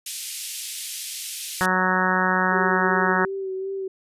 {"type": "band-pass noise", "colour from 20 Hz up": "white", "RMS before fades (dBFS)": -33, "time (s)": [0.06, 1.66], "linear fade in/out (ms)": 5, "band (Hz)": [2500, 12000], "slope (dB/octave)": 24}
{"type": "harmonic tone", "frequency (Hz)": 185, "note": "F#3", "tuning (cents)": 0, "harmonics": [1, 2, 3, 4, 5, 6, 7, 8, 9, 10], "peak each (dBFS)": [-26, -30, -31, -30, -26, -28, -27, -26, -26, -29], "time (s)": [1.61, 3.25], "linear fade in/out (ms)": 0}
{"type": "tone with vibrato", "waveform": "sine", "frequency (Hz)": 383.7, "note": "G4", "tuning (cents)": -37, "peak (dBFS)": -26, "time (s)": [2.52, 3.88], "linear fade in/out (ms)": 5, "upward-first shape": "sine", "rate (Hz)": 2.7, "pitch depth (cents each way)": 30}
{"effects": ["resampled to 32000 Hz"]}